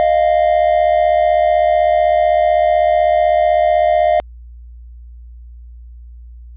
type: tone pair together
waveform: triangle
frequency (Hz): 620 / 695.9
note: D#5 / F5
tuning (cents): -6 / -6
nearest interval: major second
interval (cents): 200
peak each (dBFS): -11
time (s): 0-4.2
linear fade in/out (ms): 0
effects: added 59 Hz sine -33 dBFS peak until 6.56 s + resampled to 8000 Hz